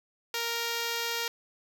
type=tone; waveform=5% pulse; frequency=466.2 Hz; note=A#4; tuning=in tune; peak=-18 dBFS; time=0.34-1.28 s; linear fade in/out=2 ms; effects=none